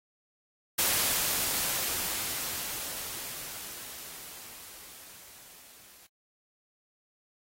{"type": "noise with level ramp", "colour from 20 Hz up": "white", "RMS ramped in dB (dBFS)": [-25, -55], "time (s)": [0.78, 6.07], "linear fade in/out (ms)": 10, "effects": ["AAC 48 kbps"]}